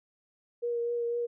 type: tone with vibrato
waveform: sine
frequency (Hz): 473.5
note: A#4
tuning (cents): +27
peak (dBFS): -28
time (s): 0.62-1.27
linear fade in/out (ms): 20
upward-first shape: triangle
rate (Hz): 4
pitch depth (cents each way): 18
effects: none